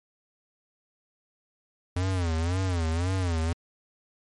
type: tone with vibrato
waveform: square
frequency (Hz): 87.31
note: F2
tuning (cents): 0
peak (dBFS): -25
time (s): 1.96-3.53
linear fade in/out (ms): 5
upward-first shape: sine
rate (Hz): 1.9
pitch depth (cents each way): 150
effects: MP3 48 kbps